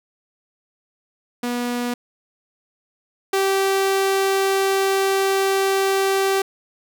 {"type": "tone pair in turn", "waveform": "sawtooth", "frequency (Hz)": [242.8, 388.4], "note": ["B3", "G4"], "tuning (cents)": [-29, -16], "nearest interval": "minor sixth", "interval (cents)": 813, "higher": "second", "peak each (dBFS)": [-18, -13], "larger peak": "second", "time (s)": [[1.43, 1.94], [3.33, 6.42]], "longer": "second", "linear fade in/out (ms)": 5, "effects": []}